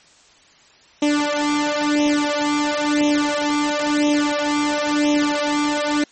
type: tone with flanger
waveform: sawtooth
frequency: 294.8 Hz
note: D4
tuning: 7 cents sharp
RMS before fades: -19 dBFS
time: 1.02-6.04 s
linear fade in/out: 5 ms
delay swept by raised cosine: 0.32 to 2.52 ms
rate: 0.98 Hz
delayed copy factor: +0.95
effects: white hiss -51 dBFS RMS until 6.11 s + MP3 32 kbps